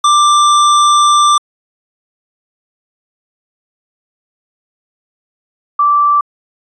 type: tone pair in turn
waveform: square / sine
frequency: 1181 / 1167.4 Hz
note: D6 / D6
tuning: +9 / -11 cents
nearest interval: unison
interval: 20 cents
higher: first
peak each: -7 dBFS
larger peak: neither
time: 0.04-1.38 / 5.79-6.21 s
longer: first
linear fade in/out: 5 ms
effects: resampled to 22050 Hz